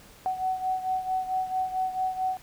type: beating tone pair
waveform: sine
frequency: 748 / 752.5 Hz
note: F#5 / F#5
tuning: +19 / +29 cents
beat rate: 4.5 Hz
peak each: -27 / -32 dBFS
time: 0.26-2.37 s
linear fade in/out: 0 ms
effects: pink hiss -52 dBFS RMS until 2.42 s